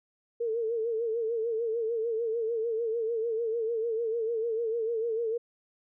sine tone with vibrato, 455.1 Hz, A#4, 42 cents flat, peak -27 dBFS, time 0.4-5.38 s, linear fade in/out 10 ms, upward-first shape sine, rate 6.7 Hz, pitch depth 73 cents each way, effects none

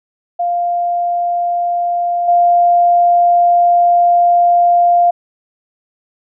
sine tone with level steps, 698.5 Hz, F5, in tune, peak -13 / -7 dBFS, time 0.39-5.11 s, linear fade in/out 10 ms, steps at 2.28 s, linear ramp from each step 5 ms, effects none

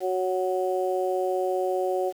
harmonic tone, 185 Hz, F#3, in tune, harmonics 2 / 3 / 4, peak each -26 / -28 / -29 dBFS, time 0-2.13 s, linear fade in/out 50 ms, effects 8-bit

